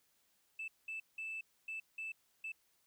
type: tone bursts at uneven times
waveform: sine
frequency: 2637 Hz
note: E7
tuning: in tune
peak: -39 dBFS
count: 6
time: 0.59-0.68 / 0.88-1 / 1.18-1.41 / 1.68-1.8 / 1.98-2.12 / 2.44-2.52 s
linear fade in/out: 5 ms
effects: tanh soft clip ceiling -37 dBFS + white hiss -75 dBFS RMS until 2.86 s